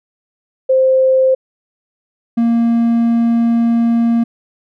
sine / triangle tone pair in turn, 523.3 / 232.6 Hz, C5 / A#3, 0 / -4 cents, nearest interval octave + major second, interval 1404 cents, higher first, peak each -8 dBFS, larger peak neither, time 0.69-1.35 / 2.37-4.24 s, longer second, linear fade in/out 10 ms, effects none

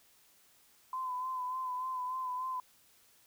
sine tone with vibrato, 1018 Hz, C6, 48 cents flat, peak -34 dBFS, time 0.93-2.6 s, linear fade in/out 2 ms, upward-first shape sine, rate 3.4 Hz, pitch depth 35 cents each way, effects white hiss -65 dBFS RMS until 3.26 s

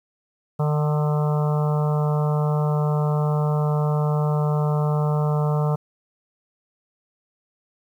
harmonic tone with a mistuned harmonic, 150.1 Hz, D3, 38 cents sharp, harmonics 1 / 3 / 4 / 5 / 6 / 7 / 8 / 9, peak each -19 / -29 / -31 / -33 / -35 / -36 / -37 / -38 dBFS, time 0.59-5.76 s, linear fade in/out 10 ms, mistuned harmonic 9, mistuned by -52 cents, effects 9-bit

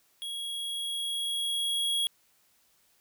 square tone with level ramp, 3313 Hz, G#7, 5 cents flat, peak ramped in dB -35 to -26 dBFS, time 0.22-2.07 s, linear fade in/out 0 ms, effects white hiss -67 dBFS RMS until 3 s

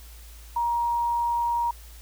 sine tone, 945 Hz, A#5, 23 cents sharp, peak -22 dBFS, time 0.56-1.71 s, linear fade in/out 5 ms, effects added 56 Hz sine -43 dBFS peak until 2.01 s + white hiss -51 dBFS RMS until 2.01 s

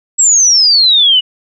sine exponential sweep, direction down, 7800 to 2900 Hz, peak -5 dBFS, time 0.18-1.21 s, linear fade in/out 20 ms, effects none

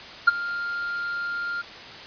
triangle tone with ADSR envelope, 1400 Hz, F6, 4 cents sharp, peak -7 dBFS, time 0.27-1.62 s, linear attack 11 ms, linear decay 21 ms, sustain -18 dB, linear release 12 ms, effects white hiss -40 dBFS RMS until 2.06 s + resampled to 11025 Hz

